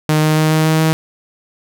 sawtooth tone with pitch steps, 154.1 / 155.08 / 156.07 / 157.07 / 158.07 / 159.07 Hz, D#3 / D#3 / D#3 / D#3 / D#3 / D#3, -16 / -5 / +6 / +17 / +28 / +39 cents, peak -7 dBFS, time 0.09-0.93 s, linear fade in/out 0 ms, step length 140 ms, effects none

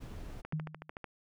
brown noise, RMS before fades -44 dBFS, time 0-0.42 s, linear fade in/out 20 ms
click train, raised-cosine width 0.5 ms, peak -27 dBFS, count 9, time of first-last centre 0.45-1.043 s, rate 13.5 Hz
sine tone with exponential decay, 155.56 Hz, D#3, in tune, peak -29 dBFS, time 0.53-0.9 s, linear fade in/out 2 ms, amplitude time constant 80 ms
effects none

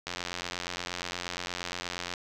click train, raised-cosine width 0.2 ms, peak -16 dBFS, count 184, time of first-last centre 0.07-2.138 s, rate 88.5 Hz, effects none

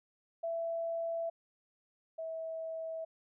sine tone pair in turn, 666 / 648.9 Hz, E5 / E5, +18 / -27 cents, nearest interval unison, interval 45 cents, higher first, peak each -33 / -37 dBFS, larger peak first, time 0.43-1.3 / 2.18-3.05 s, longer neither, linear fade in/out 10 ms, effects none

